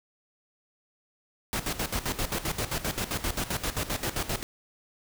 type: noise with tremolo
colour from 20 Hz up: pink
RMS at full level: -29 dBFS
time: 1.53-4.43 s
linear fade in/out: 0 ms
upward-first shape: square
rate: 7.6 Hz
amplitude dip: 75%
effects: none